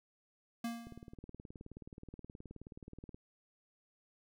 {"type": "tone with exponential decay", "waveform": "square", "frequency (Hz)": 233.1, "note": "A#3", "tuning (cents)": 0, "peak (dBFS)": -35, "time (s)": [0.64, 1.15], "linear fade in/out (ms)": 5, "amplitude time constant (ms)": 110}
{"type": "click train", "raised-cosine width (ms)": 3, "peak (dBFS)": -36, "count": 44, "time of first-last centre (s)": [0.87, 3.145], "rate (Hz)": 18.9}
{"effects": []}